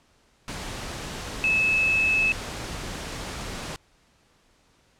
sine tone in noise, 2600 Hz, E7, 24 cents flat, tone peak -19 dBFS, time 1.44-2.32 s, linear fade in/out 0 ms, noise pink, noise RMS -34 dBFS, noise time 0.48-3.76 s, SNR +12 dB, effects pink hiss -62 dBFS RMS until 4.99 s + low-pass 8000 Hz 12 dB/octave

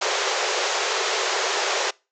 pink band-pass noise, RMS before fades -24 dBFS, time 0.01-1.91 s, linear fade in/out 10 ms, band 370 to 7300 Hz, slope 96 dB/octave, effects noise-tail reverb RT60 0.3 s tail -25 dB re dry

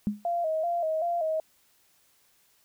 sine tone with exponential decay, 207.7 Hz, G#3, in tune, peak -20 dBFS, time 0.07-0.25 s, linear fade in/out 0 ms, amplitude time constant 37 ms
sine tone with vibrato, 661 Hz, E5, 5 cents sharp, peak -25 dBFS, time 0.25-1.4 s, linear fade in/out 2 ms, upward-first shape square, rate 2.6 Hz, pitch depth 75 cents each way
effects white hiss -65 dBFS RMS until 2.64 s

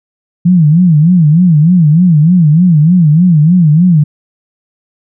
sine tone with vibrato, 164.81 Hz, E3, in tune, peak -3 dBFS, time 0.45-4.04 s, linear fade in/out 10 ms, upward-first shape sine, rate 3.3 Hz, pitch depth 190 cents each way, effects none

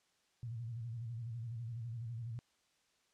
sine tone with vibrato, 116.2 Hz, A#2, 5 cents flat, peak -40 dBFS, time 0.43-2.39 s, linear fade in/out 0 ms, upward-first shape square, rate 12 Hz, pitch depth 73 cents each way, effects white hiss -75 dBFS RMS until 3.13 s + low-pass 7000 Hz 12 dB/octave

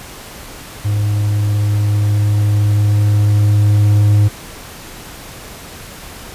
triangle tone with level ramp, 103.83 Hz, G#2, in tune, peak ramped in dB -11 to -5 dBFS, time 0.84-4.29 s, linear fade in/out 20 ms, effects pink hiss -33 dBFS RMS until 6.34 s + resampled to 32000 Hz

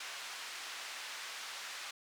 pink band-pass noise, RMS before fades -45 dBFS, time 0-1.91 s, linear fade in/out 5 ms, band 1300 to 6400 Hz, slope 12 dB/octave, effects none

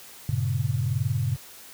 sine chord, G diminished, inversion none, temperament equal with one note detuned, 97.15 / 116.54 / 138.59 Hz, G2 / Bb2 / Db3, -15 / 0 / 0 cents, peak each -28 / -26 / -27 dBFS, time 0.29-1.36 s, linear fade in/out 0 ms, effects white hiss -46 dBFS RMS until 1.73 s + high-pass 60 Hz 12 dB/octave

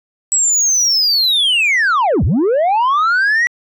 sine linear two-way sweep, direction down then up, 7850 to 58.3 to 1958 Hz, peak -8 dBFS, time 0.32-3.47 s, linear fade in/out 0 ms, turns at 2.24 s, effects tanh soft clip ceiling -10 dBFS

